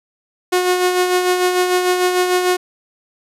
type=tone with tremolo; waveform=sawtooth; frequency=362.5 Hz; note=F#4; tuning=35 cents flat; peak=-8 dBFS; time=0.52-2.57 s; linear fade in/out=10 ms; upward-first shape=sine; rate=6.7 Hz; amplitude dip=45%; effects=resampled to 32000 Hz